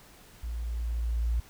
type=tone with level ramp; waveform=sine; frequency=57.7 Hz; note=A#1; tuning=17 cents flat; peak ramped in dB=-32 to -23 dBFS; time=0.43-1.4 s; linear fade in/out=5 ms; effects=tanh soft clip ceiling -19 dBFS + pink hiss -54 dBFS RMS until 1.49 s